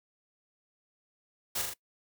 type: noise with echo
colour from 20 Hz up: white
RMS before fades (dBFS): -32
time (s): 1.55-1.62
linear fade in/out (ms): 10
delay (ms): 40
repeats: 3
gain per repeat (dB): -3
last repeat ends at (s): 1.74
effects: noise-tail reverb RT60 0.1 s tail -21 dB re dry